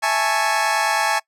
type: chord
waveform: 25% pulse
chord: A major seventh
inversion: second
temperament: equal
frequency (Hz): 659.3 / 830.6 / 880 / 1108.7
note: E5 / G#5 / A5 / C#6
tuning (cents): 0 / 0 / 0 / 0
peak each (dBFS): -22 / -18 / -18 / -21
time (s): 0.02-1.2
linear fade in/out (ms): 20
effects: noise-tail reverb RT60 0.1 s tail -23 dB re dry + low-pass 11000 Hz 12 dB/octave